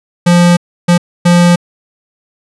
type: tone bursts at uneven times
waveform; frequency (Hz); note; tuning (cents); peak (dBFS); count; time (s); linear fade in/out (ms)
square; 174.61; F3; 0; -5; 3; 0.26-0.57 / 0.88-0.98 / 1.25-1.56; 10
effects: resampled to 24000 Hz